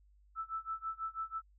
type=tone with tremolo; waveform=sine; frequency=1318.5 Hz; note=E6; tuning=in tune; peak=-34 dBFS; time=0.35-1.42 s; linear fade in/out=50 ms; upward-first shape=sine; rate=6.1 Hz; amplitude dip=95%; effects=added 50 Hz sine -62 dBFS peak until 1.58 s